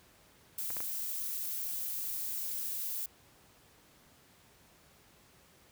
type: noise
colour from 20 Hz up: violet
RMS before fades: -37 dBFS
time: 0.58-3.06 s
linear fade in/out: 5 ms
type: clicks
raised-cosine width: 0.5 ms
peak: -28 dBFS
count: 3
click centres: 0.704 / 0.768 / 0.805 s
effects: pink hiss -62 dBFS RMS until 5.71 s + high-pass 60 Hz 12 dB/octave